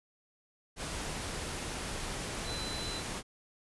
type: tone in noise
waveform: sine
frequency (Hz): 4020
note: B7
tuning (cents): +30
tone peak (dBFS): -40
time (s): 2.44-3.03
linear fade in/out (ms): 50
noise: pink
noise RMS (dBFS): -38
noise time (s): 0.76-3.23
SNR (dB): -5
effects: resampled to 24000 Hz